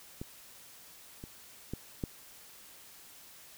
clicks, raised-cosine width 3 ms, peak -26 / -30 / -23 / -20 dBFS, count 4, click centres 0.215 / 1.239 / 1.736 / 2.038 s, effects white hiss -54 dBFS RMS until 3.57 s

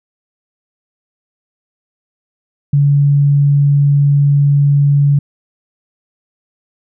sine tone, 142.6 Hz, C#3, 49 cents sharp, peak -7 dBFS, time 2.73-5.19 s, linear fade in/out 5 ms, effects none

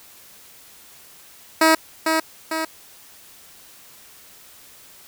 10% pulse tone with echo, 320 Hz, D#4, 49 cents sharp, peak -4 dBFS, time 1.61-1.75 s, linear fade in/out 5 ms, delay 450 ms, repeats 2, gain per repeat -5 dB, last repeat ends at 2.65 s, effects white hiss -47 dBFS RMS until 5.07 s

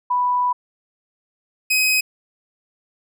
sine / sawtooth tone pair in turn, 987.8 / 2524 Hz, B5 / D#7, 0 / +24 cents, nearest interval octave + major third, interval 1624 cents, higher second, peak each -16 / -12 dBFS, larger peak second, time 0.1-0.53 / 1.7-2.01 s, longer first, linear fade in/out 10 ms, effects none

